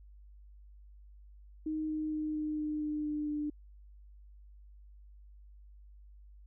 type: tone with pitch steps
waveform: sine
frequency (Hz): 311.1 / 309.1 / 307.2 / 305.2 / 303.3 / 301.4 / 299.5 / 297.6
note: D#4 / D#4 / D#4 / D#4 / D#4 / D4 / D4 / D4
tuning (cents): 0 / -11 / -22 / -33 / -44 / +45 / +34 / +23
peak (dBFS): -32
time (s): 1.66-3.5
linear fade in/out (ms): 5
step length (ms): 230
effects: added 50 Hz sine -52 dBFS peak until 6.46 s